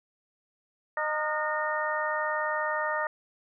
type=harmonic tone with a mistuned harmonic; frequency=306.4 Hz; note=D#4; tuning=27 cents flat; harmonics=2 / 3 / 4 / 5 / 6; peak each=-32 / -33 / -33 / -37 / -32 dBFS; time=0.97-3.07 s; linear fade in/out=2 ms; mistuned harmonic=5; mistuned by=-110 cents; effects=none